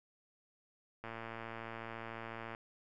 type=click train; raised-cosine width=0.5 ms; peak=-29 dBFS; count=173; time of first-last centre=1.04-2.549 s; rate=114 Hz; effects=none